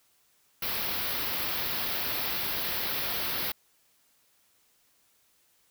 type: band-stop noise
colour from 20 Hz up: white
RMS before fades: -31 dBFS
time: 0.62-3.52 s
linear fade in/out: 5 ms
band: 5100 to 12000 Hz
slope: 48 dB/octave
effects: white hiss -67 dBFS RMS until 5.7 s